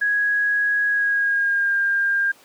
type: tone with pitch glide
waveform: sine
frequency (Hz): 1661.2 to 1602.8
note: G#6 to G6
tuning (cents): 0 to +38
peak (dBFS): -17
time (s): 0.01-2.32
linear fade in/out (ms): 10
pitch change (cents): -62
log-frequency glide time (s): 0.88-1.76
effects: pink hiss -51 dBFS RMS until 2.44 s + high-pass 300 Hz 12 dB/octave